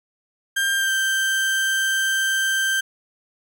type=tone with pitch glide; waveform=35% pulse; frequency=1592 to 1566.5 Hz; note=G6 to G6; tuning=+26 to -2 cents; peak=-17 dBFS; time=0.56-2.81 s; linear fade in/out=10 ms; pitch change=-28 cents; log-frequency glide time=0.76-0.91 s; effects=none